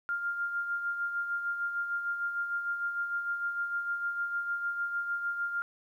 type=tone with tremolo; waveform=sine; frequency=1400 Hz; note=F6; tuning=4 cents sharp; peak=-28 dBFS; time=0.09-5.62 s; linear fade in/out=0 ms; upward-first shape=sine; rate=6.6 Hz; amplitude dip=50%; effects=11-bit